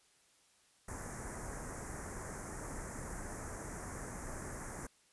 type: band-stop noise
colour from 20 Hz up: pink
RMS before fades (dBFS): -44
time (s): 0.88-4.87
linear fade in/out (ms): 5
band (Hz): 2000 to 6100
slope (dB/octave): 48
effects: white hiss -69 dBFS RMS until 5.12 s + resampled to 24000 Hz